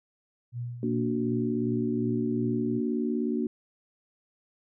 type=tone with tremolo; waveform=sine; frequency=120.6 Hz; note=B2; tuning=41 cents flat; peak=-30 dBFS; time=0.52-2.81 s; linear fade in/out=50 ms; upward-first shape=triangle; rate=2.7 Hz; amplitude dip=65%
type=chord; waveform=sine; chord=Bb augmented; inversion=none; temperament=equal with one note detuned; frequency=233.1 / 292.5 / 370 Hz; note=Bb3 / D4 / F#4; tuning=0 / -7 / 0 cents; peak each=-28 / -31 / -32 dBFS; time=0.83-3.47 s; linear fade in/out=2 ms
effects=none